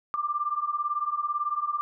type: beating tone pair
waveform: sine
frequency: 1174.7 / 1192.7 Hz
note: D6 / D6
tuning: 0 / +26 cents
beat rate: 18 Hz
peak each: -30 / -28 dBFS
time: 0.14-1.81 s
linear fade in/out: 0 ms
effects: none